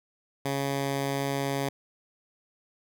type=tone; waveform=10% pulse; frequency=138.59 Hz; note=C#3; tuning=in tune; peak=-19 dBFS; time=0.45-1.69 s; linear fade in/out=5 ms; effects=none